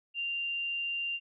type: tone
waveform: sine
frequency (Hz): 2783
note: F7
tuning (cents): -7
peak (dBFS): -31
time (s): 0.14-1.2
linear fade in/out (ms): 50
effects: none